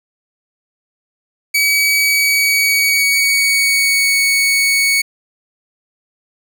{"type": "tone with pitch glide", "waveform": "sawtooth", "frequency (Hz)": [2274, 2225], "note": ["C#7", "C#7"], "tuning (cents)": [44, 6], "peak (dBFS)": -8, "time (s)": [1.54, 5.02], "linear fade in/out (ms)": 10, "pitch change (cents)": -38, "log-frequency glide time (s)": [2.01, 4.18], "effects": []}